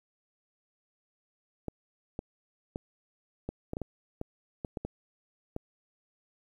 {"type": "clicks", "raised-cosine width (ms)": 2, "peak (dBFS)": -21, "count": 12, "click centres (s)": [1.683, 2.191, 2.759, 3.49, 3.734, 3.769, 3.817, 4.214, 4.648, 4.772, 4.85, 5.564], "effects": ["10-bit"]}